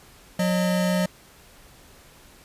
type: tone pair together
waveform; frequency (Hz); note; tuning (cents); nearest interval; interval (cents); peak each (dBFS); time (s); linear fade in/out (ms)
square; 181.5 / 610.9; F#3 / D#5; -33 / -32; octave + major sixth; 2101; -22 / -27; 0.39-1.06; 5
effects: pink hiss -51 dBFS RMS until 2.44 s + resampled to 32000 Hz